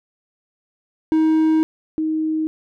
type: tone pair in turn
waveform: triangle / sine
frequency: 316.2 / 314.2 Hz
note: D#4 / D#4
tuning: +28 / +17 cents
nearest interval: unison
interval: 11 cents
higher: first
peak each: -11 / -18 dBFS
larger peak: first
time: 1.12-1.63 / 1.98-2.47 s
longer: first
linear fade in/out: 0 ms
effects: none